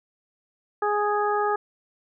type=harmonic tone; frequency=415.3 Hz; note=G#4; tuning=in tune; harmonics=1 / 2 / 3 / 4; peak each=-25 / -25 / -27 / -33 dBFS; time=0.82-1.56 s; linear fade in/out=5 ms; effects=none